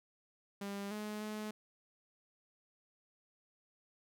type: tone with pitch steps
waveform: sawtooth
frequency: 200 / 211.4 / 213.3 Hz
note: G3 / G#3 / G#3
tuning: +35 / +31 / +46 cents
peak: -36 dBFS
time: 0.61-1.51 s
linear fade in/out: 5 ms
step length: 300 ms
effects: none